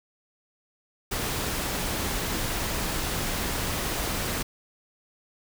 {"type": "noise", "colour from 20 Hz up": "pink", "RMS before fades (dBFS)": -29, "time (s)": [1.11, 4.43], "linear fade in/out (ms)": 10, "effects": []}